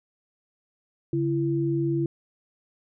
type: tone pair together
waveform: sine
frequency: 141.18 / 335.4 Hz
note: C#3 / E4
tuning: +32 / +30 cents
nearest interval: octave + minor third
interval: 1498 cents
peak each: -26 / -24 dBFS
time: 1.13-2.06 s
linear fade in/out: 2 ms
effects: none